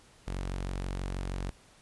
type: tone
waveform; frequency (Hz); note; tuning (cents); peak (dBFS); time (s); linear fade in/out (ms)
sawtooth; 46.25; F#1; 0; -29; 0.27-1.51; 10
effects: pink hiss -59 dBFS RMS until 1.81 s + resampled to 24000 Hz